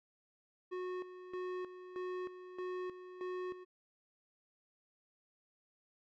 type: tone with tremolo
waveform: square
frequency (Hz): 365.5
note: F#4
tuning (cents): -21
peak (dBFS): -39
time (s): 0.71-3.65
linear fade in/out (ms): 20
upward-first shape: square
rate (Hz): 1.6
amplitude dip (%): 70
effects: low-pass 2000 Hz 12 dB/octave